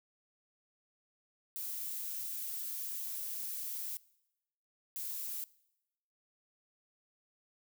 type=noise bursts at uneven times; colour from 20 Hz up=violet; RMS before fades=-40 dBFS; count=2; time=1.56-3.97 / 4.96-5.44 s; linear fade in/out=0 ms; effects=noise-tail reverb RT60 0.9 s tail -22 dB re dry